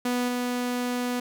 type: tone with level steps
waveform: sawtooth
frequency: 246.2 Hz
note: B3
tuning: 5 cents flat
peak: -20 / -22 dBFS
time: 0.05-1.2 s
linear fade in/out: 5 ms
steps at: 0.28 s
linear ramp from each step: 5 ms
effects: none